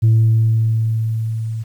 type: tone with level ramp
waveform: sine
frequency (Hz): 111.9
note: A2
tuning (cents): +30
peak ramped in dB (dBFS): -6 to -21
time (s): 0.02-1.64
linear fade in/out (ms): 20
effects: tanh soft clip ceiling -7 dBFS + 8-bit